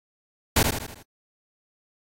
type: noise with echo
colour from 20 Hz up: pink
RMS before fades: -18 dBFS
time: 0.56-0.63 s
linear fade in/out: 5 ms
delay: 79 ms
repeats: 5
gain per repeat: -6 dB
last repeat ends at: 1.025 s
effects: AAC 48 kbps